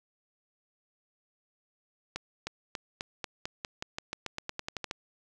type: accelerating click train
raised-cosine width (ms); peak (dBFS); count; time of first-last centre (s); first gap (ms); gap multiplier
0.2; -17; 18; 2.16-4.911; 310; 0.91
effects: none